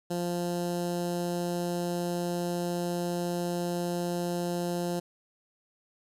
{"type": "tone with notch filter", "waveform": "15% pulse", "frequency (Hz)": 174.61, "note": "F3", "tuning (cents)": 0, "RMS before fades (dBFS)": -31, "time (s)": [0.1, 5], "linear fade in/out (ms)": 10, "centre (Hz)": 2100, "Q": 0.74, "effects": ["resampled to 32000 Hz", "10-bit"]}